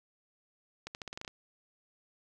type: accelerating click train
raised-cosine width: 0.2 ms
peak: -23 dBFS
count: 9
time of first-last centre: 0.87-1.278 s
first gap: 79 ms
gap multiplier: 0.87
effects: none